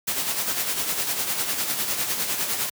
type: noise with tremolo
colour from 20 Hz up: white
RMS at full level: -24 dBFS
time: 0.07-2.7 s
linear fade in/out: 10 ms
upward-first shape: sine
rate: 9.9 Hz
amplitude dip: 50%
effects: high-pass 100 Hz 12 dB/octave